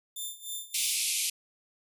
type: tone with tremolo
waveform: 10% pulse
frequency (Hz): 3567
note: A7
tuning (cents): +23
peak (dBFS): -26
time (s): 0.16-1.04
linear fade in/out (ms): 5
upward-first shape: sine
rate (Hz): 3.3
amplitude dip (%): 85
type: band-pass noise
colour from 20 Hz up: white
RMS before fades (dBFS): -30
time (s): 0.74-1.3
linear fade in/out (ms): 5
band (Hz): 2200 to 12000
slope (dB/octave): 96
effects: none